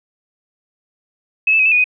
sine tone with pitch steps, 2579 / 2632 / 2531 / 2635 / 2464 / 2503 Hz, E7 / E7 / D#7 / E7 / D#7 / D#7, -39 / -3 / +29 / -1 / -17 / +10 cents, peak -10 dBFS, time 1.47-1.842 s, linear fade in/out 5 ms, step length 62 ms, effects none

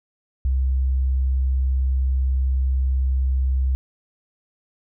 sine tone, 65.41 Hz, C2, in tune, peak -17 dBFS, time 0.45-3.75 s, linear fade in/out 0 ms, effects none

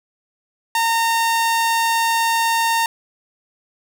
sawtooth tone, 916 Hz, A#5, 31 cents flat, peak -12 dBFS, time 0.75-2.86 s, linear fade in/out 2 ms, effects none

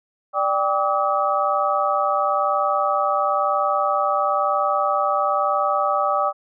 sine tone cluster, 590 / 786 / 1154 / 1275 Hz, D5 / G5 / D6 / D#6, +8 / +4 / -31 / +42 cents, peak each -23 dBFS, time 0.33-6.33 s, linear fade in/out 50 ms, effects none

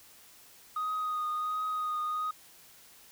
sine tone with vibrato, 1244.5 Hz, D#6, in tune, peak -28 dBFS, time 0.76-2.31 s, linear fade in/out 5 ms, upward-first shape triangle, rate 1.4 Hz, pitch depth 22 cents each way, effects tanh soft clip ceiling -28 dBFS + white hiss -56 dBFS RMS until 3.11 s

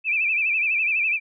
sine tone with vibrato, 2489 Hz, D#7, in tune, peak -19 dBFS, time 0.04-1.2 s, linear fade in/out 50 ms, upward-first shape sine, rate 12 Hz, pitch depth 110 cents each way, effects none

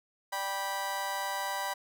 30% pulse chord, G major, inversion second, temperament just, 588 / 784 / 980 Hz, D5 / G5 / B5, +2 / 0 / -14 cents, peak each -38 / -34 / -32 dBFS, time 0.32-1.74 s, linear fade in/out 10 ms, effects none

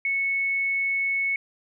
sine tone, 2206 Hz, C#7, 9 cents flat, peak -22 dBFS, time 0.05-1.36 s, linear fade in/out 2 ms, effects none

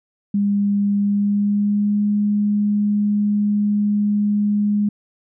sine tone with pitch glide, 202.3 to 206.8 Hz, G#3 to G#3, -45 to -7 cents, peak -15 dBFS, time 0.34-4.89 s, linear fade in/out 5 ms, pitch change +38 cents, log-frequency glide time 0.97-2.03 s, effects none

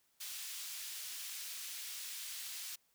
pink high-pass noise, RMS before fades -45 dBFS, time 0.2-2.76 s, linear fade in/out 10 ms, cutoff 3200 Hz, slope 12 dB/octave, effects white hiss -75 dBFS RMS until 2.94 s

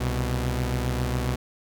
sawtooth tone pair together, 65.41 / 123.47 Hz, C2 / B2, 0 / 0 cents, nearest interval major seventh, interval 1100 cents, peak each -23 dBFS, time 0-1.36 s, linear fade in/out 10 ms, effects none

